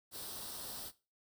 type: noise with comb filter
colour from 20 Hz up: white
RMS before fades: -45 dBFS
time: 0.11-0.92 s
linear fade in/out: 50 ms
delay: 0.22 ms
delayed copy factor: +0.65
effects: noise-tail reverb RT60 0.3 s tail -17 dB re dry